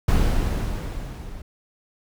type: noise with level ramp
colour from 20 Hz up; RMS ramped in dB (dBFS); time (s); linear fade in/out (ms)
brown; -17 to -37; 0.08-1.42; 5
effects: none